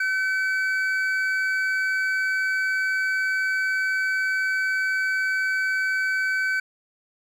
triangle tone pair together, 1526 / 2286 Hz, G6 / D7, -47 / -47 cents, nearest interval perfect fifth, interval 700 cents, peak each -20 / -29 dBFS, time 0-6.6 s, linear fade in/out 5 ms, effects none

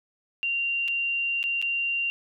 sine tone with dropouts, 2770 Hz, F7, 15 cents flat, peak -24 dBFS, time 0.43-2.1 s, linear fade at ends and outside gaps 0 ms, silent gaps 0.879-0.883 / 1.429-1.439 / 1.616-1.625 s, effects none

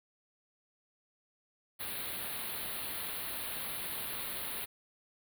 white band-stop noise, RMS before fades -39 dBFS, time 1.79-4.66 s, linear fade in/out 20 ms, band 4400 to 9400 Hz, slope 96 dB/octave, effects none

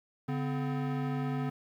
square tone pair together, 142.9 / 254.4 Hz, D3 / C4, -47 / -48 cents, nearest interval minor seventh, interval 999 cents, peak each -33 / -35 dBFS, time 0.28-1.5 s, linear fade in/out 10 ms, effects low-pass 2000 Hz 12 dB/octave + 10-bit

